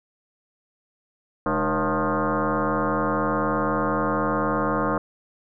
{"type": "tone with frequency modulation", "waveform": "sine", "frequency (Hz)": 380, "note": "F#4", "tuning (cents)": 46, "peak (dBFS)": -20, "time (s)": [1.46, 4.98], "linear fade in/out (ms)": 2, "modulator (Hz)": 171, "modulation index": 5.7, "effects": []}